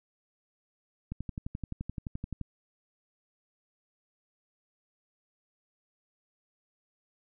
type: click train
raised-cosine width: 5 ms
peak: -23 dBFS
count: 16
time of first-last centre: 1.12-2.413 s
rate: 11.6 Hz
effects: none